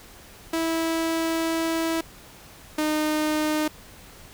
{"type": "tone pair in turn", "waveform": "sawtooth", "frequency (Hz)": [327.1, 306.4], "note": ["E4", "D#4"], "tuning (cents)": [-13, -27], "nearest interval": "minor second", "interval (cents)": 114, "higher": "first", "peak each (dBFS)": [-19, -18], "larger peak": "second", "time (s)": [[0.53, 2.01], [2.78, 3.68]], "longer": "first", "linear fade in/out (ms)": 5, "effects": ["pink hiss -47 dBFS RMS until 4.33 s"]}